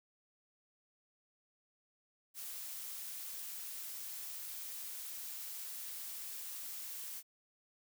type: noise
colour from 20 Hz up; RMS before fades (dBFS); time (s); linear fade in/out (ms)
blue; -45; 2.34-7.23; 50
effects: none